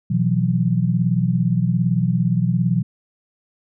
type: chord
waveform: sine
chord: B suspended fourth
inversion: none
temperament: equal with one note detuned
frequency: 123.47 / 164.81 / 182.34 Hz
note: B2 / E3 / F#3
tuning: 0 / 0 / -25 cents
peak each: -20 dBFS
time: 0.1-2.83 s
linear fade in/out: 10 ms
effects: none